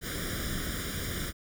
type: noise with comb filter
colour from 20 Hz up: pink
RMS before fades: -34 dBFS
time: 0.01-1.33 s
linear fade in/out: 50 ms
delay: 0.57 ms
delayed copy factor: +0.9
effects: none